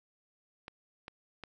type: clicks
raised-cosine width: 0.3 ms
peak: -27 dBFS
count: 3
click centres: 0.681 / 1.081 / 1.437 s
effects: none